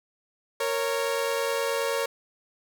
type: tone pair together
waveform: sawtooth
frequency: 463.5 / 553 Hz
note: A#4 / C#5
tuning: -10 / -4 cents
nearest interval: minor third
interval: 306 cents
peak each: -24 / -24 dBFS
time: 0.6-2.06 s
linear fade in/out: 5 ms
effects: none